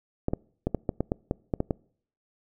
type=clicks; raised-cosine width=2 ms; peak=-12 dBFS; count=11; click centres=0.284 / 0.335 / 0.67 / 0.747 / 0.892 / 1.006 / 1.119 / 1.311 / 1.538 / 1.604 / 1.708 s; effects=noise-tail reverb RT60 0.6 s tail -26 dB re dry